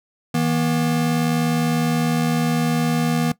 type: tone pair together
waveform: square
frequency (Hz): 159.91 / 239.6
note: D#3 / A#3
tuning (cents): +48 / +48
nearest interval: perfect fifth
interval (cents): 700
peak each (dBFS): -21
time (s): 0.34-3.32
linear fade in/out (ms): 5
effects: noise-tail reverb RT60 0.1 s tail -18 dB re dry